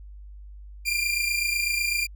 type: tone pair together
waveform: sawtooth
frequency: 2377 / 2405 Hz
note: D7 / D7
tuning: +20 / +41 cents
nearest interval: unison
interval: 21 cents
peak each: -23 dBFS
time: 0.85-2.07 s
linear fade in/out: 20 ms
effects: added 50 Hz sine -40 dBFS peak until 2.15 s